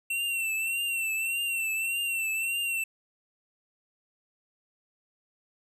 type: tone with vibrato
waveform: square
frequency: 2707 Hz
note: E7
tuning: 45 cents sharp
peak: -28 dBFS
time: 0.1-2.84 s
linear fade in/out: 5 ms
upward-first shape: triangle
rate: 1.7 Hz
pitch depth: 65 cents each way
effects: none